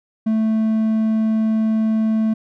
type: tone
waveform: triangle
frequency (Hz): 220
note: A3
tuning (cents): 0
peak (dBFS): -13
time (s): 0.26-2.34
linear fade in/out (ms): 10
effects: none